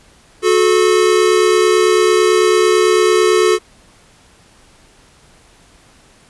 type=tone pair together; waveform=square; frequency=364.7 / 433.7 Hz; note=F#4 / A4; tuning=-25 / -25 cents; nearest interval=minor third; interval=300 cents; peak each=-13 dBFS; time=0.42-3.59 s; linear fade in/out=50 ms; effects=pink hiss -48 dBFS RMS until 6.29 s + resampled to 24000 Hz